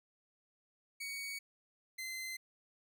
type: tone pair in turn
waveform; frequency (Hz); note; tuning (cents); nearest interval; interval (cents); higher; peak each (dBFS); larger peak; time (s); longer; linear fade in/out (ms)
sawtooth; 2243 / 2065; C#7 / C7; +20 / -23; minor second; 143; first; -37 / -37; neither; 1-1.39 / 1.98-2.37; neither; 10
effects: none